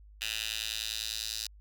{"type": "tone with high-pass filter sweep", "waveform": "10% pulse", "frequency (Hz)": 110, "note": "A2", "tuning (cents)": 0, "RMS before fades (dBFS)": -36, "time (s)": [0.21, 1.47], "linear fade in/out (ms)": 5, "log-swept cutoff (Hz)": [2900, 4500], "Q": 2.4, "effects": ["added 51 Hz sine -51 dBFS peak until 1.6 s"]}